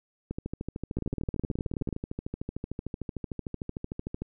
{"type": "two click trains", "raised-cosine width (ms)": 3, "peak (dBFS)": [-18, -20], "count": [19, 53], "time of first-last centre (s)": [[0.97, 1.927], [0.31, 4.22]], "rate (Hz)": [18.8, 13.3], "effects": []}